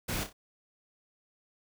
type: noise with echo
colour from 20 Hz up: pink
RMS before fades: -34 dBFS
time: 0.08-0.24 s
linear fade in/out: 10 ms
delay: 30 ms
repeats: 3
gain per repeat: -8 dB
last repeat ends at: 0.33 s
effects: none